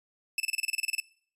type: tone bursts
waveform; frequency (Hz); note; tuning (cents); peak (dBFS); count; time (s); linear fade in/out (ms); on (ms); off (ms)
sawtooth; 2637; E7; 0; -23; 13; 0.38-1.001; 2; 21; 29
effects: noise-tail reverb RT60 0.5 s tail -22 dB re dry + resampled to 32000 Hz